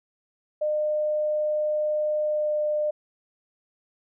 sine tone with pitch glide, 606 to 602.2 Hz, D#5 to D5, -46 to +43 cents, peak -22 dBFS, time 0.61-2.91 s, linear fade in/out 10 ms, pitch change -11 cents, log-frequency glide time 2.24-2.58 s, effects none

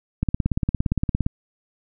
click train, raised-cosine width 5 ms, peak -8 dBFS, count 19, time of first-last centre 0.23-1.264 s, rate 17.4 Hz, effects none

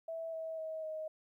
sine tone with pitch steps, 655 / 645.6 / 636.4 / 627.2 Hz, E5 / E5 / D#5 / D#5, -11 / -36 / +39 / +14 cents, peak -38 dBFS, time 0.08-1.08 s, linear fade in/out 5 ms, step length 250 ms, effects 13-bit

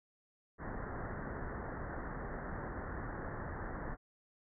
pink low-pass noise, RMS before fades -42 dBFS, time 0.58-3.97 s, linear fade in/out 50 ms, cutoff 1900 Hz, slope 96 dB/octave, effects none

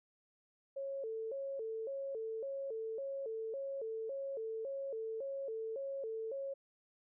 sine tone with vibrato, 493.9 Hz, B4, in tune, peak -38 dBFS, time 0.76-6.54 s, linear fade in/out 10 ms, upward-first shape square, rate 1.8 Hz, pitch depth 180 cents each way, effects none

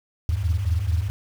sine tone cluster, 78.4 / 83 / 101.4 Hz, D#2 / E2 / G#2, +14 / +12 / -41 cents, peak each -24 dBFS, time 0.29-1.1 s, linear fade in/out 0 ms, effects tanh soft clip ceiling -11 dBFS + 7-bit

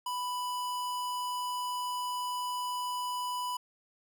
square tone, 991 Hz, B5, 6 cents sharp, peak -33 dBFS, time 0.06-3.57 s, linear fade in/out 5 ms, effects none

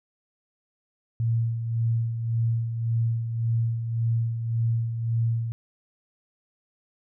sine tone with tremolo, 115.1 Hz, A#2, 22 cents flat, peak -20 dBFS, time 1.2-5.52 s, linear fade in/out 0 ms, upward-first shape sine, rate 1.8 Hz, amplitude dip 55%, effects none

